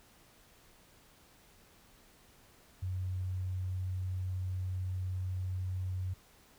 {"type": "tone", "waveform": "sine", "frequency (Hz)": 92.5, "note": "F#2", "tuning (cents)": 0, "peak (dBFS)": -33, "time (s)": [2.82, 6.14], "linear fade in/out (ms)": 10, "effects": ["pink hiss -62 dBFS RMS until 6.58 s"]}